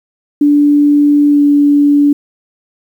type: tone with pitch glide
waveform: sine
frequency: 291.2 to 288.7 Hz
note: D4 to D4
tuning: -15 to -30 cents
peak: -5 dBFS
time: 0.41-2.13 s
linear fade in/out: 5 ms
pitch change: -15 cents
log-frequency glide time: 1.29-1.41 s
effects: 7-bit